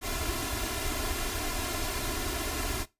pink noise with comb filter, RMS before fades -32 dBFS, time 0.01-2.86 s, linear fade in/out 50 ms, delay 2.9 ms, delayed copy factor +0.9, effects noise-tail reverb RT60 0.2 s tail -18 dB re dry + resampled to 32000 Hz

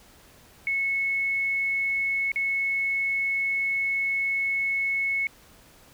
sine tone with dropouts, 2197 Hz, C#7, 16 cents flat, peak -23 dBFS, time 0.67-5.27 s, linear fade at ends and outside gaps 1 ms, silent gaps 2.318-2.359 s, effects pink hiss -54 dBFS RMS until 5.93 s

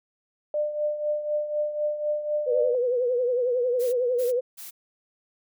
sine tone with tremolo, 598 Hz, D5, 31 cents sharp, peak -21 dBFS, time 0.54-2.75 s, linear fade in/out 2 ms, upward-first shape triangle, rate 4 Hz, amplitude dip 70%
sine tone with vibrato, 493.9 Hz, B4, in tune, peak -21 dBFS, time 2.46-4.41 s, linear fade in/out 20 ms, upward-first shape triangle, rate 11 Hz, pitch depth 87 cents each way
blue noise bursts, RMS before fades -40 dBFS, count 3, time 3.79-4.71 s, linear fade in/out 20 ms, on 140 ms, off 250 ms
effects none

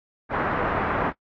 white low-pass noise, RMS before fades -25 dBFS, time 0.29-1.13 s, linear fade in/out 50 ms, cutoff 1500 Hz, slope 24 dB/octave, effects noise-tail reverb RT60 0.1 s tail -24 dB re dry + AAC 32 kbps

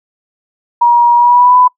sine tone with pitch glide, 953 to 997.5 Hz, A#5 to B5, +38 to +17 cents, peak -4 dBFS, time 0.81-1.68 s, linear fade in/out 10 ms, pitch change +79 cents, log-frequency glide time 1.15-1.57 s, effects noise-tail reverb RT60 0.1 s tail -23 dB re dry

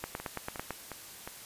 two click trains, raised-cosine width 0.5 ms, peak -24 / -19 dBFS, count 4 / 7, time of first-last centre 0.2-1.275 / 0.04-0.707 s, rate 2.79 / 9 Hz, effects white hiss -48 dBFS RMS until 1.45 s + resampled to 32000 Hz

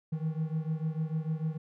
triangle beating tone pair, 155.56 / 162.26 Hz, D#3 / E3, 0 / -27 cents, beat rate 6.7 Hz, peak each -30 / -32 dBFS, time 0.12-1.58 s, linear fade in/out 10 ms, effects none

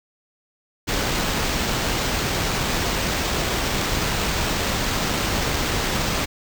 pink noise with sample-and-hold, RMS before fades -23 dBFS, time 0.87-6.26 s, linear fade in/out 20 ms, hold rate 11025 Hz, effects none

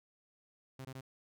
sawtooth tone bursts, 131.8 Hz, C3, 13 cents sharp, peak -40 dBFS, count 3, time 0.79-1.009 s, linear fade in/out 5 ms, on 59 ms, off 21 ms, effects none

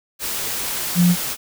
sine tone in noise, 176.1 Hz, F3, 15 cents sharp, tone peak -11 dBFS, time 0.95-1.16 s, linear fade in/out 50 ms, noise white, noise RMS -25 dBFS, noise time 0.19-1.37 s, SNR +11 dB, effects none

